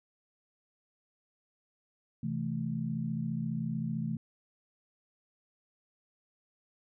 sine chord, A minor, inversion first, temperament equal, 130.81 / 164.81 / 220 Hz, C3 / E3 / A3, 0 / 0 / 0 cents, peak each -37 / -35 / -35 dBFS, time 2.23-4.17 s, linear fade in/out 5 ms, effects none

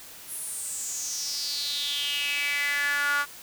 sawtooth tone with high-pass filter sweep, 287.3 Hz, D4, 38 cents flat, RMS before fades -29 dBFS, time 0.27-3.26 s, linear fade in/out 50 ms, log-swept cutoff 11000 to 1300 Hz, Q 6.1, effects white hiss -45 dBFS RMS until 3.42 s

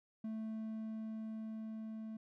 triangle tone with level ramp, 220 Hz, A3, in tune, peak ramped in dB -37 to -41 dBFS, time 0.24-2.17 s, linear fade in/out 5 ms, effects none

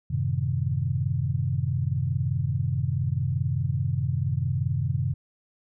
sine chord, F# diminished seventh, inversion none, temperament equal, 92.5 / 110 / 130.81 / 155.56 Hz, F#2 / A2 / C3 / Eb3, 0 / 0 / 0 / 0 cents, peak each -29 / -31 / -26 / -31 dBFS, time 0.1-5.14 s, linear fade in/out 10 ms, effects none

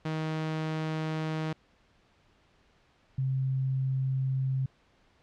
sawtooth / sine tone pair in turn, 157.5 / 132.44 Hz, D#3 / C3, +21 / +21 cents, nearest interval minor third, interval 300 cents, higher first, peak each -26 dBFS, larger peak neither, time 0.05-1.53 / 3.18-4.66 s, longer neither, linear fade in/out 5 ms, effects pink hiss -65 dBFS RMS until 5.22 s + low-pass 4000 Hz 12 dB/octave

